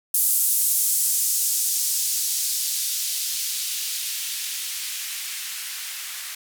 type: noise with band-pass filter sweep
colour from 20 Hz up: violet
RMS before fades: -25 dBFS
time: 0.14-6.35 s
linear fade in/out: 5 ms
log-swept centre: 10000 to 1600 Hz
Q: 0.99
effects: none